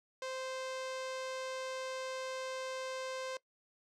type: tone with low-pass filter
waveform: sawtooth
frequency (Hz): 521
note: C5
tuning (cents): -7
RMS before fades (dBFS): -41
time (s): 0.22-3.37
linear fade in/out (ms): 2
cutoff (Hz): 6400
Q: 1.1
effects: noise-tail reverb RT60 0.1 s tail -20 dB re dry